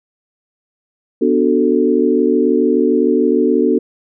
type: chord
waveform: sine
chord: B minor seventh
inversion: none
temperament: equal with one note detuned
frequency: 246.9 / 293.7 / 370 / 442.5 Hz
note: B3 / D4 / F#4 / A4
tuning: 0 / 0 / 0 / +10 cents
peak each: -16 dBFS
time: 1.21-3.79 s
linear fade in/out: 10 ms
effects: none